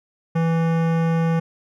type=tone with hard clipping; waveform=sine; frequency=164.81 Hz; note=E3; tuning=in tune; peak=-19 dBFS; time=0.35-1.4 s; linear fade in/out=10 ms; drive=18 dB; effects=none